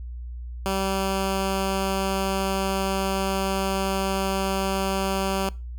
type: tone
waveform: 10% pulse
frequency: 193.1 Hz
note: G3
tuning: 26 cents flat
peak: -15 dBFS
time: 0.66-5.49 s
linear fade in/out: 0 ms
effects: noise-tail reverb RT60 0.3 s tail -22 dB re dry + added 60 Hz sine -32 dBFS peak until 5.78 s